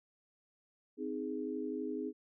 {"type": "chord", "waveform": "sine", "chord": "Ab major", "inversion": "first", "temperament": "just", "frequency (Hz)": [259.6, 311.5, 415.3], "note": ["C4", "Eb4", "Ab4"], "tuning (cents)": [-13, 2, 0], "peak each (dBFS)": [-40, -40, -40], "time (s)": [0.97, 2.13], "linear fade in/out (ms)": 50, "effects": []}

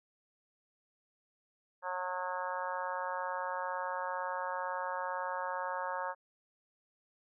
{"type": "harmonic tone", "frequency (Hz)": 182.2, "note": "F#3", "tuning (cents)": -26, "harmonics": [3, 4, 5, 6, 7, 8, 9], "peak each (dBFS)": [-41, -46, -38, -42, -44, -47, -44], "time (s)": [1.82, 6.15], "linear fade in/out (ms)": 50, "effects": []}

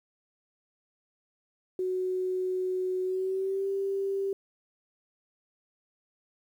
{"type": "tone with pitch glide", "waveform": "sine", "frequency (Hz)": [370, 392], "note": ["F#4", "G4"], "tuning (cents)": [0, 0], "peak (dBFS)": -27, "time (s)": [1.79, 4.33], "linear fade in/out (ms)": 2, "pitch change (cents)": 100, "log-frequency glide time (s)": [3.03, 3.67], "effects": ["10-bit"]}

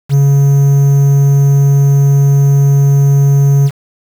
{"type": "tone with quantisation", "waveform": "triangle", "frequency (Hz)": 139.8, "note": "C#3", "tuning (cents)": 15, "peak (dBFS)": -3, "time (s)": [0.09, 3.71], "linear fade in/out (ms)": 50, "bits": 5, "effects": []}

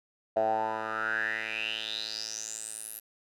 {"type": "tone with band-pass filter sweep", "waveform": "10% pulse", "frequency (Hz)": 110, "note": "A2", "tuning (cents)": 0, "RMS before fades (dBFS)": -33, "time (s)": [0.36, 3], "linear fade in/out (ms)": 10, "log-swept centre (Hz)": [660, 12000], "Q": 7.8, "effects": []}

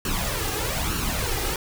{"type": "noise with flanger", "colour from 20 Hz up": "pink", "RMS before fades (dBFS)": -26, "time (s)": [0.05, 1.56], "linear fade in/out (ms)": 2, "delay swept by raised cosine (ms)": [0.7, 2.5], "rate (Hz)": 1.1, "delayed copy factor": 0.65, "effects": []}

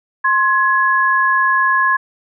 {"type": "tone pair together", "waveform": "sine", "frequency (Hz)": [1058.1, 1682], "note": ["C6", "G#6"], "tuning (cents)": [19, 22], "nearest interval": "minor sixth", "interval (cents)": 803, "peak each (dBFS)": -14, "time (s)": [0.24, 1.97], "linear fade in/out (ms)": 10, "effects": []}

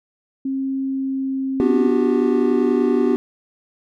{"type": "tone with pitch glide", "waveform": "sine", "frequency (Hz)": [268.3, 266.4], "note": ["C4", "C4"], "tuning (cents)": [44, 31], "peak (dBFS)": -20, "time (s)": [0.45, 1.88], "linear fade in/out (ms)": 5, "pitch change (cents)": -13, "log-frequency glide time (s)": [0.82, 1.7]}
{"type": "chord", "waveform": "triangle", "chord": "G major seventh", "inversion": "first", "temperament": "equal with one note detuned", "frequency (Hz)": [246.9, 293.7, 361.5, 392], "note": ["B3", "D4", "F#4", "G4"], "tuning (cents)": [0, 0, -40, 0], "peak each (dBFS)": [-17, -20, -19, -18], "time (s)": [1.6, 3.16], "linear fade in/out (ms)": 0}
{"effects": []}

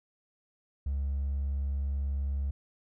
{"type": "tone with hard clipping", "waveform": "triangle", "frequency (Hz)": 69.3, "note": "C#2", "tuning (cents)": 0, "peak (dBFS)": -28, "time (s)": [0.86, 2.51], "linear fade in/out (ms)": 5, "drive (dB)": 2, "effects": []}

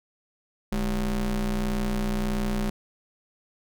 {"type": "ring-modulated tone", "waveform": "square", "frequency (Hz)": 89.2, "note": "F2", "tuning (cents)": 37, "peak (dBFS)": -22, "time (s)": [0.72, 2.7], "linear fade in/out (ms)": 5, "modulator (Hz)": 120, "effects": []}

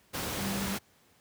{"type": "tone in noise", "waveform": "sine", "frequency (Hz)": 196, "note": "G3", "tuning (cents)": 0, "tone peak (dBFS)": -33, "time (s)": [0.38, 0.76], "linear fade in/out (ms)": 20, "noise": "pink", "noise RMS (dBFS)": -34, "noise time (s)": [0.13, 0.79], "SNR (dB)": -2, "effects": ["pink hiss -64 dBFS RMS until 1.2 s", "high-pass 80 Hz 12 dB/octave"]}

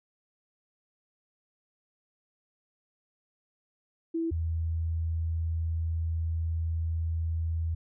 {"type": "tone pair in turn", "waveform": "sine", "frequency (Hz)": [329.6, 81.9], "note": ["E4", "E2"], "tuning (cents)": [0, -11], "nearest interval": "2 octaves", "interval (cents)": 2411, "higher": "first", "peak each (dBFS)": -27, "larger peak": "neither", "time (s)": [[4.14, 4.31], [4.31, 7.75]], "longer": "second", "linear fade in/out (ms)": 10, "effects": []}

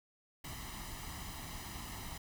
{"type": "noise with comb filter", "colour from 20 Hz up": "pink", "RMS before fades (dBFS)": -45, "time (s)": [0.44, 2.18], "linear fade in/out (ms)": 5, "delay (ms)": 1, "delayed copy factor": 0.65, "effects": []}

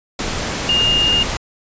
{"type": "tone in noise", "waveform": "sine", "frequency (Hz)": 2830, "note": "F7", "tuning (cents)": 22, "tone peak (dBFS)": -13, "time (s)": [0.69, 1.23], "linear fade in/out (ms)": 2, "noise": "pink", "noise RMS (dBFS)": -22, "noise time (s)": [0.19, 1.37], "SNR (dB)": 6, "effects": ["resampled to 16000 Hz"]}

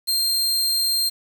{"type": "tone", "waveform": "sawtooth", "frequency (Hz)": 4186, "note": "C8", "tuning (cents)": 0, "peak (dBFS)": -16, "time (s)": [0.07, 1.1], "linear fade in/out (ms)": 20, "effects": ["7-bit"]}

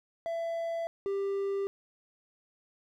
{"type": "tone pair in turn", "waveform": "triangle", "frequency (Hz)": [668, 395.3], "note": ["E5", "G4"], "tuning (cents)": [23, 15], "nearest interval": "major sixth", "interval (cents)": 908, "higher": "first", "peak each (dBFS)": [-29, -27], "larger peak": "second", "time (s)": [[0.26, 0.87], [1.06, 1.67]], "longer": "neither", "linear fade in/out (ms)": 0, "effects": []}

